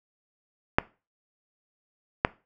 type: clicks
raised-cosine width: 0.5 ms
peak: -3 dBFS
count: 2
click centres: 0.785 / 2.249 s
effects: noise-tail reverb RT60 0.3 s tail -20 dB re dry